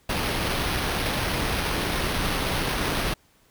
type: noise with sample-and-hold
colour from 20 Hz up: pink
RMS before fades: -26 dBFS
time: 0.09-3.14 s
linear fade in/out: 5 ms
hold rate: 7350 Hz
effects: pink hiss -61 dBFS RMS until 3.5 s